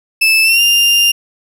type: tone with pitch glide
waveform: 35% pulse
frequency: 2626 to 2798 Hz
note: E7 to F7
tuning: -7 to +3 cents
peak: -6 dBFS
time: 0.21-1.12 s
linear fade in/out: 10 ms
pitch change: +110 cents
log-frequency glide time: 0.43-0.61 s
effects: none